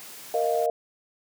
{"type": "high-pass noise", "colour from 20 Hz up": "white", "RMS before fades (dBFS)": -43, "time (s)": [0, 0.66], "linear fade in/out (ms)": 0, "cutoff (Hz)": 110, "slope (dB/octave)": 48}
{"type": "chord", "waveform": "sine", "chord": "Bb suspended fourth", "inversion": "none", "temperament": "equal", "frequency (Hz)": [466.2, 622.3, 698.5], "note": ["Bb4", "Eb5", "F5"], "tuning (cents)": [0, 0, 0], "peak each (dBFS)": -26, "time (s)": [0.34, 0.7], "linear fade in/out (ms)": 2}
{"effects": []}